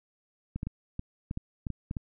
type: clicks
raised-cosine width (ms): 5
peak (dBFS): -21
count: 10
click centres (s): 0.56 / 0.631 / 0.67 / 0.994 / 1.311 / 1.374 / 1.668 / 1.703 / 1.911 / 1.968
effects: none